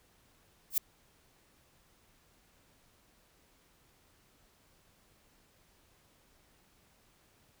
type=noise with exponential growth; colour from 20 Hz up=violet; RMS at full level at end=-22 dBFS; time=0.7-0.78 s; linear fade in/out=5 ms; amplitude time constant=17 ms; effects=pink hiss -67 dBFS RMS until 7.6 s